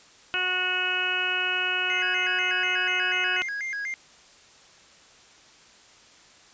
harmonic tone, 365.9 Hz, F#4, 19 cents flat, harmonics 1 / 2 / 3 / 4 / 5 / 6 / 7 / 8, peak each -38 / -37 / -38 / -28 / -38 / -38 / -28 / -30 dBFS, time 0.34-3.42 s, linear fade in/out 0 ms
triangle tone with vibrato, 1864.7 Hz, A#6, in tune, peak -27 dBFS, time 1.9-3.94 s, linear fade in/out 0 ms, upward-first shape square, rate 4.1 Hz, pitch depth 210 cents each way
effects white hiss -53 dBFS RMS until 6.53 s + resampled to 16000 Hz

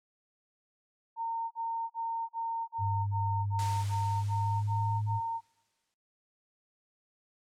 sine tone bursts, 915 Hz, A#5, 32 cents flat, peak -31 dBFS, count 11, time 1.16-5.41 s, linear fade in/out 50 ms, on 350 ms, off 40 ms
sine tone with pitch glide, 100.8 to 105.75 Hz, G2 to G#2, +49 to +32 cents, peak -29 dBFS, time 2.78-5.21 s, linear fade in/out 50 ms, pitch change +83 cents, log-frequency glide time 3.96-4.97 s
white noise with exponential decay, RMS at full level -40 dBFS, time 3.59-5.94 s, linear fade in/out 0 ms, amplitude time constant 510 ms
effects noise-tail reverb RT60 0.8 s tail -26 dB re dry + low-pass 8000 Hz 12 dB/octave

